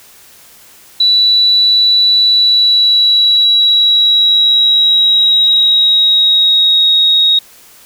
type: tone with pitch glide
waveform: sine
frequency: 3951 to 3766 Hz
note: B7 to A#7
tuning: 0 to +17 cents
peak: -6 dBFS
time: 1-7.39 s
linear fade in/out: 5 ms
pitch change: -83 cents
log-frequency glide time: 2.27-6.89 s
effects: white hiss -41 dBFS RMS until 7.85 s